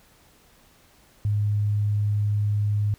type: tone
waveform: sine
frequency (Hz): 103.83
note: G#2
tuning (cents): 0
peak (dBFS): -20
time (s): 1.25-2.94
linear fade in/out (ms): 0
effects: pink hiss -57 dBFS RMS until 2.98 s